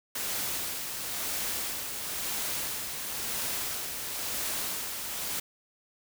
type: noise with tremolo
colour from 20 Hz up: white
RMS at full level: -32 dBFS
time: 0.15-5.4 s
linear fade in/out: 5 ms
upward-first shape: sine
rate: 0.98 Hz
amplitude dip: 40%
effects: none